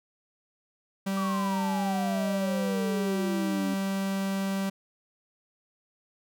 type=tone; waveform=45% pulse; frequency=194.5 Hz; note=G3; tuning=13 cents flat; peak=-27 dBFS; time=1.06-4.7 s; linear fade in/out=10 ms
type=exponential sweep; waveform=sine; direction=down; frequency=1174.7 to 271.1 Hz; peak=-31 dBFS; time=1.17-3.74 s; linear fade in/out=2 ms
effects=none